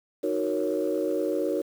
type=chord; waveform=sine; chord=D# minor seventh; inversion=none; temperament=equal; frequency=311.1 / 370 / 466.2 / 554.4 Hz; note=D#4 / F#4 / A#4 / C#5; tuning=0 / 0 / 0 / 0 cents; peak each=-29 dBFS; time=0.23-1.62 s; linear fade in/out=10 ms; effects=tanh soft clip ceiling -16 dBFS + 8-bit